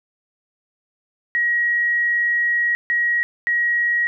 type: tone bursts at uneven times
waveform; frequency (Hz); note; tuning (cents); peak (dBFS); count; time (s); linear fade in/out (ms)
sine; 1901; A#6; +33; -16; 3; 1.35-2.75 / 2.9-3.23 / 3.47-4.07; 0
effects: none